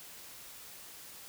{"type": "silence", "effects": ["white hiss -50 dBFS RMS until 1.28 s"]}